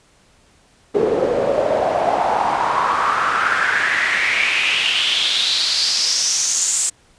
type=noise with band-pass filter sweep; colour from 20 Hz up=pink; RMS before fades=-18 dBFS; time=0.94-6.9 s; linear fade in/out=10 ms; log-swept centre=410 to 7800 Hz; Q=5; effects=pink hiss -54 dBFS RMS until 7.18 s + resampled to 22050 Hz

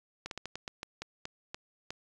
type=slowing click train; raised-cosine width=0.2 ms; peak=-21 dBFS; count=11; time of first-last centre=0.26-1.905 s; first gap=52 ms; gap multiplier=1.24; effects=resampled to 24000 Hz

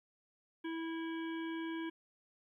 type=harmonic tone; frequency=327.2 Hz; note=E4; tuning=13 cents flat; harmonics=1 / 3 / 5 / 7 / 9 / 10; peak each=-38 / -49 / -49 / -53 / -58 / -56 dBFS; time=0.64-1.9 s; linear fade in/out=10 ms; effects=13-bit

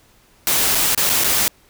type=noise with dropouts; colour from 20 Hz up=white; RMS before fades=-17 dBFS; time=0.47-1.48 s; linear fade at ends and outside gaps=0 ms; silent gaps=0.749-0.753 / 0.948-0.976 / 1.093-1.098 / 1.238-1.244 s; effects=pink hiss -54 dBFS RMS until 1.69 s

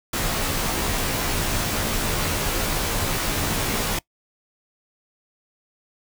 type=noise with comb filter; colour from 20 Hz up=pink; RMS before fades=-24 dBFS; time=0.13-3.99 s; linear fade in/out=5 ms; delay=16 ms; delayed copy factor=-0.9; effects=noise-tail reverb RT60 0.1 s tail -22 dB re dry

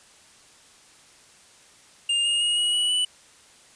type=tone with pitch steps; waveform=square; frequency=2811 / 2842 / 2873 / 2905 / 2937 / 2970 Hz; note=F7 / F7 / F7 / F#7 / F#7 / F#7; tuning=+11 / +30 / +48 / -32 / -13 / +6 cents; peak=-21 dBFS; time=2.09-3.05 s; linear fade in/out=5 ms; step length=160 ms; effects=white hiss -53 dBFS RMS until 3.75 s + resampled to 22050 Hz

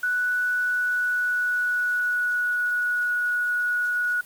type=tone with pitch glide; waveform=sine; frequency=1480 to 1461.3 Hz; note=F#6 to F#6; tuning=0 to -22 cents; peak=-21 dBFS; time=0.03-4.21 s; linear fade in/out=5 ms; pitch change=-22 cents; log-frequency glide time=0.51-3.04 s; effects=white hiss -48 dBFS RMS until 4.25 s + Opus 48 kbps

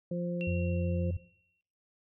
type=harmonic tone; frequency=174.61 Hz; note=F3; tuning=in tune; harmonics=1 / 2 / 3; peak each=-32 / -41 / -37 dBFS; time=0.11-1.11 s; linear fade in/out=5 ms
type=tone with exponential decay; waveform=sine; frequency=2731 Hz; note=F7; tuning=39 cents flat; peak=-36 dBFS; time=0.41-1.61 s; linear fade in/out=0 ms; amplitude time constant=260 ms
type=tone; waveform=sine; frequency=88.6 Hz; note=F2; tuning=25 cents sharp; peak=-30 dBFS; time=0.47-1.17 s; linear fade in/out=5 ms
effects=noise-tail reverb RT60 0.6 s tail -18 dB re dry

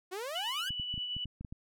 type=exponential sweep; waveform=sawtooth; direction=up; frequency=353.1 to 1685 Hz; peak=-33 dBFS; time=0.11-0.7 s; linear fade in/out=20 ms
type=tone with tremolo; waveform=sine; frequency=2960 Hz; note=F#7; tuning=in tune; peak=-33 dBFS; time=0.35-1.25 s; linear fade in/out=10 ms; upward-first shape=sine; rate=9.3 Hz; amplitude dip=35%
type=clicks; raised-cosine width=5 ms; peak=-30 dBFS; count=9; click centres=0.706 / 0.798 / 0.941 / 0.978 / 1.166 / 1.256 / 1.41 / 1.448 / 1.525 s
effects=none

